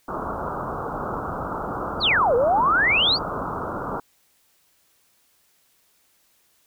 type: low-pass noise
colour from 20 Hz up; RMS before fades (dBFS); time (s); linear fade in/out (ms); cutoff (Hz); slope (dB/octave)
white; -29; 0.08-4; 5; 1400; 96
type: exponential two-way sweep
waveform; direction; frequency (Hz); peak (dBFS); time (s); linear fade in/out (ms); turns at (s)
sine; down then up; 4832 to 456.4 to 4832; -16; 2-3.19; 50; 2.35
effects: white hiss -63 dBFS RMS until 6.66 s